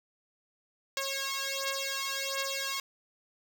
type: beating tone pair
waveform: 5% pulse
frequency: 544 / 545.4 Hz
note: C#5 / C#5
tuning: -33 / -28 cents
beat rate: 1.4 Hz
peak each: -23 dBFS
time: 0.97-2.8 s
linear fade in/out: 2 ms
effects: none